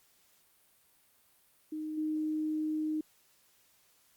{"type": "tone with level steps", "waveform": "sine", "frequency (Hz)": 309.5, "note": "D#4", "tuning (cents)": -9, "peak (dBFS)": [-35, -30], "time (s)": [1.72, 3.01], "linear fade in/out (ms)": 5, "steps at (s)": 1.97, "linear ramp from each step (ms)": 10, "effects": ["white hiss -67 dBFS RMS until 4.16 s", "Opus 48 kbps"]}